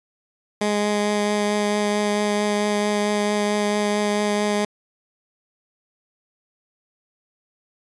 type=tone with vibrato; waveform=15% pulse; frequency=207.7 Hz; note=G#3; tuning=in tune; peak=-13 dBFS; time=0.61-4.65 s; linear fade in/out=5 ms; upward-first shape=triangle; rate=4.5 Hz; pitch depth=12 cents each way; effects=resampled to 24000 Hz